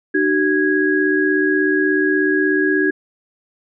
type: tone cluster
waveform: sine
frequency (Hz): 302.7 / 379.2 / 1654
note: D#4 / F#4 / G#6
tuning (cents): -48 / +43 / -8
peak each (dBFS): -18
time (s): 0.14-2.91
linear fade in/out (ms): 10
effects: none